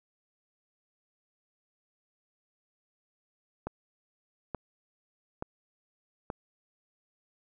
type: click train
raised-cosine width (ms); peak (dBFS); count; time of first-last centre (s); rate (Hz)
1; -20; 4; 3.67-6.302; 1.14
effects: none